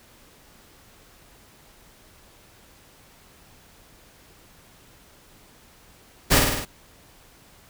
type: noise with echo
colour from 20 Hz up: pink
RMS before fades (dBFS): -17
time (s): 6.3-6.4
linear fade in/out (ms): 20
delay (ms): 51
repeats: 5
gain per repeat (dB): -3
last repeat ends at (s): 6.655
effects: pink hiss -53 dBFS RMS until 7.69 s